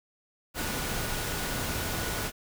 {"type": "tone in noise", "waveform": "sine", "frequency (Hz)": 1463, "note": "F#6", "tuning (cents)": -20, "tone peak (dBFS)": -42, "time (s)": [0.54, 2.32], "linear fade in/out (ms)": 50, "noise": "pink", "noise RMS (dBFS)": -32, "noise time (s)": [0.54, 2.32], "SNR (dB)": -13, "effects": []}